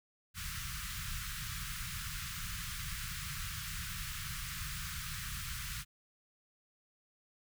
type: band-stop noise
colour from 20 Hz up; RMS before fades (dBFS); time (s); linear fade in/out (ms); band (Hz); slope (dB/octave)
pink; -41; 0.34-5.85; 50; 170 to 1200; 48
effects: none